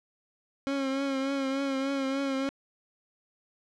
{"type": "tone with vibrato", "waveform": "30% pulse", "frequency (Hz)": 271.9, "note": "C#4", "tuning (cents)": -33, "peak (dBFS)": -25, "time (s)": [0.67, 2.49], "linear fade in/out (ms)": 0, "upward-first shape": "triangle", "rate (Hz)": 3.4, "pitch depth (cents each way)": 45, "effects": ["low-pass 5000 Hz 12 dB/octave"]}